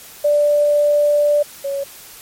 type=tone pair in turn; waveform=sine; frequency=587.3 / 556.7 Hz; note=D5 / C#5; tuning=0 / +7 cents; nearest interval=minor second; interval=93 cents; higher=first; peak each=-11 / -19 dBFS; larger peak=first; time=0.24-1.43 / 1.64-1.84 s; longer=first; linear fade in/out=10 ms; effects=white hiss -39 dBFS RMS until 2.21 s + MP3 64 kbps